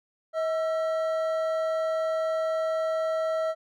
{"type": "tone pair together", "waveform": "triangle", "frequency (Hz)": [640.3, 1338], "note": ["D#5", "E6"], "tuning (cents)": [49, 25], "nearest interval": "octave + minor second", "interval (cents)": 1276, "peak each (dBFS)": [-23, -33], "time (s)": [0.33, 3.55], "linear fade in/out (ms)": 50, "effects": []}